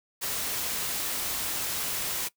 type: noise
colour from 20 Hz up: white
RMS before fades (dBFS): -31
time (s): 0.21-2.29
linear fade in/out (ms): 20
effects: noise-tail reverb RT60 0.1 s tail -20 dB re dry